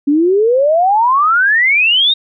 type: exponential sweep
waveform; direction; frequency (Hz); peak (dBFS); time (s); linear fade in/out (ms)
sine; up; 277.2 to 3778; -8; 0.07-2.14; 10
effects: none